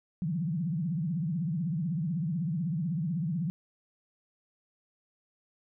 sine tone with vibrato, 165.1 Hz, E3, 3 cents sharp, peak -28 dBFS, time 0.22-3.5 s, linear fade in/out 0 ms, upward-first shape triangle, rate 16 Hz, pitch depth 280 cents each way, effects none

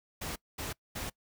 pink noise bursts, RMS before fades -38 dBFS, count 3, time 0.21-1.1 s, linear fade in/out 10 ms, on 150 ms, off 220 ms, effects noise-tail reverb RT60 0.1 s tail -23 dB re dry

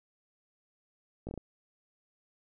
slowing click train, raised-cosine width 2 ms, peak -26 dBFS, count 5, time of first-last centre 1.27-1.377 s, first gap 18 ms, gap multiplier 1.27, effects none

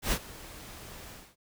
pink noise with ADSR envelope, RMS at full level -27 dBFS, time 0.02-1.36 s, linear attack 100 ms, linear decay 64 ms, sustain -19 dB, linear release 250 ms, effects none

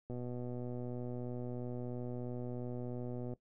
click train, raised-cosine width 2 ms, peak -30 dBFS, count 399, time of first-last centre 0.1-3.336 s, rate 123 Hz, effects noise-tail reverb RT60 0.1 s tail -17 dB re dry

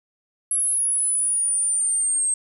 sine exponential sweep, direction down, 10910 to 8340 Hz, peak -18 dBFS, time 0.51-2.34 s, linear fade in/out 2 ms, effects tanh soft clip ceiling -14 dBFS + 9-bit

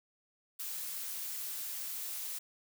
blue noise, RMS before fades -40 dBFS, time 0.59-2.39 s, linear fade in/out 10 ms, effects none

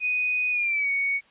sine tone with pitch glide, 2489 to 2230 Hz, D#7 to C#7, 0 to +10 cents, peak -22 dBFS, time 0-1.21 s, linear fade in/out 50 ms, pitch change -190 cents, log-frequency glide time 0.51-0.9 s, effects white hiss -58 dBFS RMS until 1.3 s + resampled to 8000 Hz

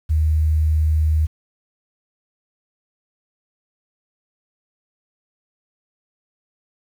sine tone, 77.78 Hz, D#2, in tune, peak -14 dBFS, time 0.09-1.27 s, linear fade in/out 20 ms, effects 8-bit

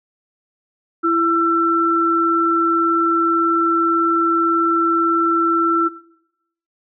sine tone pair together, 333.3 / 1340.9 Hz, E4 / E6, +19 / +29 cents, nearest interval 2 octaves, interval 2410 cents, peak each -17 / -16 dBFS, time 1.03-5.89 s, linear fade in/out 20 ms, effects noise-tail reverb RT60 0.8 s tail -18 dB re dry

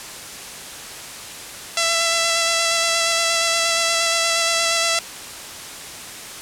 5% pulse tone with vibrato, 668 Hz, E5, 23 cents sharp, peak -5 dBFS, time 1.77-4.99 s, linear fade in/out 2 ms, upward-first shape square, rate 8.5 Hz, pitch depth 12 cents each way, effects white hiss -34 dBFS RMS until 6.41 s + low-pass 10000 Hz 12 dB/octave

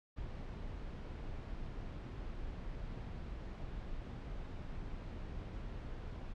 brown noise, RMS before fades -44 dBFS, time 0.16-6.34 s, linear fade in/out 20 ms, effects low-pass 4000 Hz 12 dB/octave

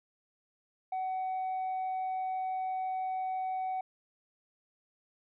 sine tone with tanh clipping, 751 Hz, F#5, 26 cents sharp, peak -32 dBFS, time 0.92-3.81 s, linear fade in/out 5 ms, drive 1 dB, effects none

